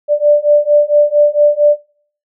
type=beating tone pair; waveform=sine; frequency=587.3 / 591.7 Hz; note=D5 / D5; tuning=0 / +13 cents; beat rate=4.4 Hz; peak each=-10 dBFS; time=0.08-1.77 s; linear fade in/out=50 ms; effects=noise-tail reverb RT60 0.5 s tail -21 dB re dry